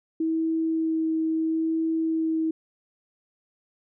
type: tone with vibrato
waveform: sine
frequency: 321.9 Hz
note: E4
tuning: 41 cents flat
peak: -22 dBFS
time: 0.2-2.51 s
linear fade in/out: 5 ms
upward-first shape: sine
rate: 0.75 Hz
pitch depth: 10 cents each way
effects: none